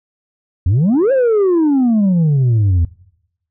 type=exponential two-way sweep; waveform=sine; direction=up then down; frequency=81 to 554 to 81 Hz; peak=-7 dBFS; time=0.66-2.85 s; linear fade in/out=5 ms; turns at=1.12 s; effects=noise-tail reverb RT60 0.8 s tail -23 dB re dry + tanh soft clip ceiling -9 dBFS